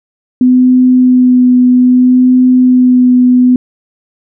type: tone with vibrato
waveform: sine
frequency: 251.5 Hz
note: B3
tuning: 32 cents sharp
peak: -3 dBFS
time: 0.41-3.56 s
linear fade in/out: 2 ms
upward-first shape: sine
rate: 0.62 Hz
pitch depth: 14 cents each way
effects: none